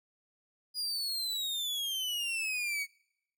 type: exponential sweep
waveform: 40% pulse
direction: down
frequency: 4936 to 2215 Hz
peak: -31 dBFS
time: 0.74-2.87 s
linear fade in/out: 50 ms
effects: noise-tail reverb RT60 0.8 s tail -26 dB re dry

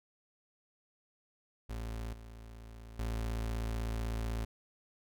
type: tone with level steps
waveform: 35% pulse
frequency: 56 Hz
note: A1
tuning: 31 cents sharp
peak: -36 / -46 / -32 dBFS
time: 1.69-4.45 s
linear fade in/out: 10 ms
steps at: 2.13 / 2.99 s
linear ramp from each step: 5 ms
effects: none

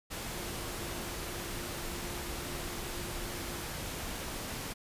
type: tone in noise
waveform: sine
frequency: 349.2 Hz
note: F4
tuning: in tune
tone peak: -47 dBFS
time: 0.34-3.66 s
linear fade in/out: 20 ms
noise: pink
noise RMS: -39 dBFS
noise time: 0.1-4.74 s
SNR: -11 dB
effects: resampled to 32000 Hz

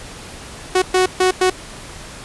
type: tone bursts at uneven times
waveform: sawtooth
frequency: 370 Hz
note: F#4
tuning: in tune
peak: -8 dBFS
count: 4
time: 0.75-0.82 / 0.94-1.06 / 1.2-1.31 / 1.41-1.5 s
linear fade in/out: 5 ms
effects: pink hiss -35 dBFS RMS until 2.24 s + resampled to 24000 Hz

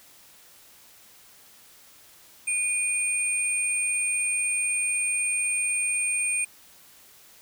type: tone pair together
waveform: sine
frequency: 2452 / 8768 Hz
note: D#7 / C#9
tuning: -26 / -20 cents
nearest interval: octave + minor seventh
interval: 2206 cents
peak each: -26 dBFS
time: 2.47-6.45 s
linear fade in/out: 10 ms
effects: white hiss -53 dBFS RMS until 7.41 s

